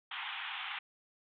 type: band-pass noise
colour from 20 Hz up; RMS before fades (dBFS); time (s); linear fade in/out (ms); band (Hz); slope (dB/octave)
white; -41; 0.11-0.79; 5; 770 to 3500; 96
effects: none